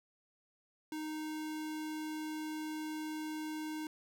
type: tone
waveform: square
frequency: 309.7 Hz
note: D#4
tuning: 8 cents flat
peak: -39 dBFS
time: 0.92-3.87 s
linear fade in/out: 2 ms
effects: none